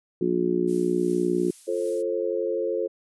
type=harmonic tone; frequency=59.7 Hz; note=A#1; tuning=42 cents sharp; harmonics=3 / 4 / 5 / 6 / 7; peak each=-29 / -32 / -28 / -23 / -31 dBFS; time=0.21-1.51 s; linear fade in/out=5 ms
type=noise with tremolo; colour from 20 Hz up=violet; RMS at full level=-40 dBFS; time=0.67-2.03 s; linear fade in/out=20 ms; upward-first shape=triangle; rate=2.7 Hz; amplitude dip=55%
type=chord; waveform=sine; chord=F major; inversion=none; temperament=equal with one note detuned; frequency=349.2 / 440 / 532.4 Hz; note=F4 / A4 / C5; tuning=0 / 0 / +30 cents; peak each=-29 / -27 / -28 dBFS; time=1.67-2.88 s; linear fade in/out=20 ms
effects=resampled to 24000 Hz